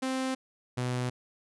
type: tone pair in turn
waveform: sawtooth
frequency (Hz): 261.6 / 124.68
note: C4 / B2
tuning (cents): 0 / +17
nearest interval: octave + minor second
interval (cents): 1283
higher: first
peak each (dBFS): -25 / -25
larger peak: neither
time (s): 0.02-0.35 / 0.77-1.1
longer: neither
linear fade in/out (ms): 10
effects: resampled to 24000 Hz